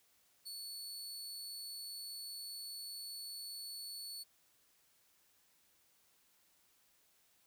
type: tone with amplitude modulation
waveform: sawtooth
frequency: 4435 Hz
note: C#8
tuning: in tune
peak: -40 dBFS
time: 0.45-4.24 s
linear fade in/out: 20 ms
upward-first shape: sine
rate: 202 Hz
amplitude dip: 35%
effects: white hiss -72 dBFS RMS until 7.46 s